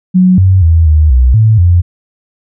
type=tone with pitch steps; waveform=sine; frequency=183.9 / 94.2 / 82 / 77 / 62.9 / 110 / 87.5 Hz; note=F#3 / F#2 / E2 / D#2 / B1 / A2 / F2; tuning=-10 / +32 / -9 / -17 / +32 / 0 / +4 cents; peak=-3 dBFS; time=0.14-1.82 s; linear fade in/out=20 ms; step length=240 ms; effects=none